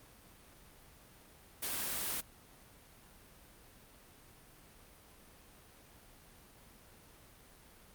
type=noise; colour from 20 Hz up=white; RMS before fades=-37 dBFS; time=1.62-2.21 s; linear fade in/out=10 ms; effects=pink hiss -59 dBFS RMS until 7.94 s + Opus 32 kbps